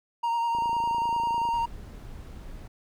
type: tone with vibrato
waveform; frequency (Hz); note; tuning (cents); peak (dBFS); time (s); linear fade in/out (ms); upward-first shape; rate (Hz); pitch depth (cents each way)
triangle; 932.3; A#5; 0; -22; 0.23-1.66; 10; sine; 10; 21
type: click train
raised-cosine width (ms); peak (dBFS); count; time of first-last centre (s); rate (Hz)
2; -28; 27; 0.55-1.489; 27.7
type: noise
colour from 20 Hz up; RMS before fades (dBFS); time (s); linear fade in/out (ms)
brown; -41; 1.53-2.68; 10
effects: none